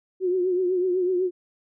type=tone with vibrato; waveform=sine; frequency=364.9 Hz; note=F#4; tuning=24 cents flat; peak=-20 dBFS; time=0.2-1.31 s; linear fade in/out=50 ms; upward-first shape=triangle; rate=8 Hz; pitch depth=72 cents each way; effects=none